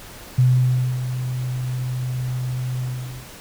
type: tone with ADSR envelope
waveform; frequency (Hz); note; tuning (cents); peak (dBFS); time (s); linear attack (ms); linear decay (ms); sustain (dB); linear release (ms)
sine; 126.5; B2; +42; -11; 0.38-3.3; 8; 600; -11; 480
effects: pink hiss -40 dBFS RMS until 3.4 s